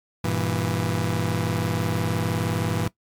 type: chord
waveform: sawtooth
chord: E diminished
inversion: first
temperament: just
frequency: 98.89 / 118.67 / 164.81 Hz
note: G2 / Bb2 / E3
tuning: +16 / +31 / 0 cents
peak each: -23 dBFS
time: 0.24-2.88 s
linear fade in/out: 5 ms
effects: noise-tail reverb RT60 0.1 s tail -19 dB re dry + MP3 96 kbps